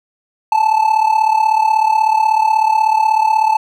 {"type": "tone with amplitude modulation", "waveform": "triangle", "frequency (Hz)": 873, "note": "A5", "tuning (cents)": -14, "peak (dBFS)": -5, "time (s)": [0.52, 3.57], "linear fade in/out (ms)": 2, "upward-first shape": "sine", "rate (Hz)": 36.3, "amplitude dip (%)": 75, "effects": []}